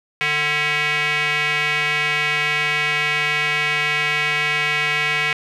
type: tone with band-pass filter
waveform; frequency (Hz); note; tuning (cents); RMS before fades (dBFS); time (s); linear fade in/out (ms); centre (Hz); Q
square; 149.4; D3; +30; -20; 0.21-5.33; 0; 2300; 3.7
effects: none